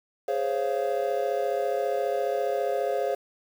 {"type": "chord", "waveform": "triangle", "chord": "Db major seventh", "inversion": "second", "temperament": "just", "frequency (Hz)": [415.8, 519.7, 554.4, 693], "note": ["Ab4", "C5", "Db5", "F5"], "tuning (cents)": [2, -12, 0, -14], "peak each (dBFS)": -28, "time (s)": [0.28, 3.15], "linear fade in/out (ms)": 5, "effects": ["8-bit"]}